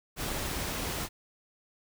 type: noise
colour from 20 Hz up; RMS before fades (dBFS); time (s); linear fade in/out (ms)
pink; -34; 0.16-1.09; 50
effects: none